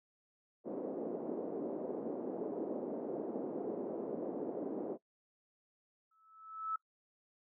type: band-pass noise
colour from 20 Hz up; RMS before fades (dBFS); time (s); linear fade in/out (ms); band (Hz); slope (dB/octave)
white; -40; 0.64-4.98; 50; 240 to 510; 24
type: tone with exponential growth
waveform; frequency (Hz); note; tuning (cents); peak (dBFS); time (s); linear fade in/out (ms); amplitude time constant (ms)
sine; 1306; E6; -17; -32; 6.11-6.76; 5; 140
effects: noise-tail reverb RT60 0.1 s tail -21 dB re dry